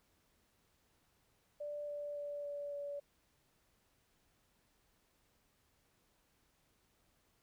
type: tone with pitch steps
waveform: sine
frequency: 587.3 / 583.6 / 579.9 / 576.2 / 572.6 Hz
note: D5 / D5 / D5 / D5 / D5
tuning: 0 / -11 / -22 / -33 / -44 cents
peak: -40 dBFS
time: 1.6-3 s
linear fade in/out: 10 ms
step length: 280 ms
effects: pink hiss -75 dBFS RMS until 7.42 s